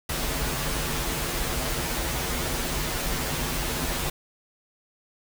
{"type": "noise with comb filter", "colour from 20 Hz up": "pink", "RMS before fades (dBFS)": -28, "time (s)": [0.09, 4.1], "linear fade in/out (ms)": 5, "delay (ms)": 10, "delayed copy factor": -0.8, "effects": []}